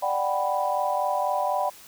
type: chord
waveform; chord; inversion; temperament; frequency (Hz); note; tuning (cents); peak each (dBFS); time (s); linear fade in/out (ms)
sine; G major seventh; second; equal with one note detuned; 589.7 / 740 / 784 / 987.8; D5 / F#5 / G5 / B5; +7 / 0 / 0 / 0; -28; 0.02-1.7; 10
effects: white hiss -48 dBFS RMS until 1.87 s

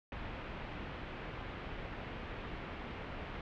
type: low-pass noise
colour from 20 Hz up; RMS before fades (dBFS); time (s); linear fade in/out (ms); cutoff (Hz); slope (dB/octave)
pink; -44; 0.12-3.41; 2; 2900; 24
effects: none

